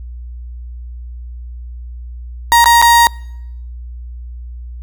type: tone with dropouts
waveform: 35% pulse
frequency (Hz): 940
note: A#5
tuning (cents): +14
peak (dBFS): -4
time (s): 2.52-3.07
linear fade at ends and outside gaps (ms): 0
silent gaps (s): 2.643-2.658 / 2.816-2.824
effects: noise-tail reverb RT60 0.8 s tail -26 dB re dry + added 60 Hz sine -26 dBFS peak until 4.82 s

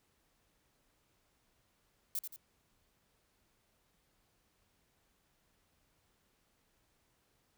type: noise with echo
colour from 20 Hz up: violet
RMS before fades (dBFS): -36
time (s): 2.15-2.19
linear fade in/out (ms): 2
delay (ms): 86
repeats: 2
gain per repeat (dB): -7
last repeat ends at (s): 2.362
effects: pink hiss -75 dBFS RMS until 7.57 s

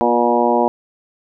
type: harmonic tone with a mistuned harmonic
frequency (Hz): 120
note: B2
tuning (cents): -49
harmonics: 2 / 3 / 4 / 5 / 6 / 7 / 8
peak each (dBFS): -20 / -20 / -20 / -20 / -20 / -20 / -20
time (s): 0.01-0.68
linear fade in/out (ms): 0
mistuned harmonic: 3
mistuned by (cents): -23
effects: none

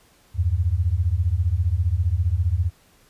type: beating tone pair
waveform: sine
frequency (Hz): 79.8 / 94.8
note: D#2 / F#2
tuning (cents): +44 / +43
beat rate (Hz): 15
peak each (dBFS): -21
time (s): 0.34-2.71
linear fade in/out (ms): 50
effects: pink hiss -57 dBFS RMS until 3.09 s + resampled to 32000 Hz

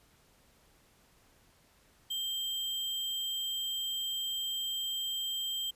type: tone with sample-and-hold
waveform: sine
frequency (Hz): 3165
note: G7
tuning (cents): +16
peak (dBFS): -32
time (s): 2.1-5.71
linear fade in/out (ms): 10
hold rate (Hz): 11025
effects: pink hiss -65 dBFS RMS until 5.75 s + resampled to 32000 Hz

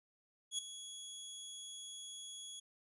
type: tone with ADSR envelope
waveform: 20% pulse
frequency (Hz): 3351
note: G#7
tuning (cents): +15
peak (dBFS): -28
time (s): 0.51-2.6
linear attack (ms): 76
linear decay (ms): 4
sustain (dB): -13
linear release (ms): 8
effects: resampled to 24000 Hz

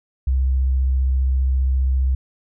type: tone with vibrato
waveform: sine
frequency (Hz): 65.4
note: C2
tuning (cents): 0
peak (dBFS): -15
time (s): 0.27-2.15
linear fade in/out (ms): 5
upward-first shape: sine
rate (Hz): 15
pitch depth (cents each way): 18
effects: none

